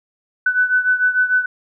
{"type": "beating tone pair", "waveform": "sine", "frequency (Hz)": [1497, 1503.7], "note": ["F#6", "F#6"], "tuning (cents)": [20, 28], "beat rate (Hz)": 6.7, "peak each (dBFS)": [-15, -19], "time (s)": [0.46, 1.46], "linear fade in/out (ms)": 5, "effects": []}